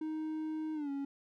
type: tone with pitch glide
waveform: triangle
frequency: 312.6 to 278.5 Hz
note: D#4 to C#4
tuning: +8 to +8 cents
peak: -33 dBFS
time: 0.01-1.05 s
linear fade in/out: 5 ms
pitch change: -200 cents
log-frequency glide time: 0.74-0.9 s
effects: none